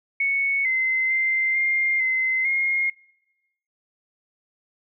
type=tone with pitch steps; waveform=sine; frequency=2214 / 2062 / 2083 / 2112 / 2059 / 2141 Hz; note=C#7 / C7 / C7 / C7 / C7 / C7; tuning=-3 / -26 / -8 / +16 / -28 / +39 cents; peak=-19 dBFS; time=0.2-2.9 s; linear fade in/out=5 ms; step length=450 ms; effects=noise-tail reverb RT60 1.0 s tail -25 dB re dry